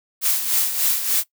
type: noise with tremolo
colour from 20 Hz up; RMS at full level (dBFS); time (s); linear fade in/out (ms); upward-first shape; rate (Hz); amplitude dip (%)
blue; -18; 0.21-1.24; 50; sine; 3.4; 60
effects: noise-tail reverb RT60 0.1 s tail -19 dB re dry